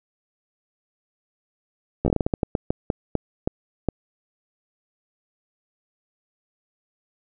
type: slowing click train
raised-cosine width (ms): 2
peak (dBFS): -7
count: 16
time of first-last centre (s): 2.05-3.887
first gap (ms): 13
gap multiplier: 1.28
effects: none